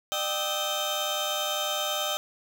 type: tone cluster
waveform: 35% pulse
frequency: 602 / 779 / 1283 / 3126 / 3657 Hz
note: D5 / G5 / E6 / G7 / A#7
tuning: +43 / -11 / -47 / -6 / -34 cents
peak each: -31 / -34 / -34 / -30 / -32 dBFS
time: 0.12-2.17 s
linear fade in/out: 0 ms
effects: none